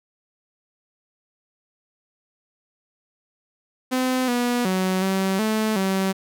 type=tone with pitch steps; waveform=sawtooth; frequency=256.2 / 243.1 / 186.9 / 191.5 / 217.6 / 191.6 Hz; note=C4 / B3 / F#3 / G3 / A3 / G3; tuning=-36 / -27 / +18 / -40 / -19 / -39 cents; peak=-16 dBFS; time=3.91-6.13 s; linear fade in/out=20 ms; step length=370 ms; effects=none